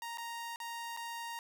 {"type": "tone with dropouts", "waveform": "sawtooth", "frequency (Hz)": 932.3, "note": "A#5", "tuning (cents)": 0, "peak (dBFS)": -36, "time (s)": [0.02, 1.39], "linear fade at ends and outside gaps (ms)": 1, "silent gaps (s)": [[0.174, 0.182], [0.56, 0.601], [0.966, 0.972]], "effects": []}